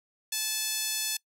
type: tone with high-pass filter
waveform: 5% pulse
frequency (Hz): 870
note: A5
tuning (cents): -20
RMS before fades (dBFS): -31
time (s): 0.32-1.17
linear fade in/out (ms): 5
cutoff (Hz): 2400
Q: 0.65
effects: noise-tail reverb RT60 0.1 s tail -23 dB re dry